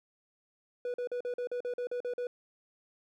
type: tone bursts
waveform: triangle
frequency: 490 Hz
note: B4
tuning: 14 cents flat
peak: -30 dBFS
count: 11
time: 0.85-2.27 s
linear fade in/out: 2 ms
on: 90 ms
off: 43 ms
effects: none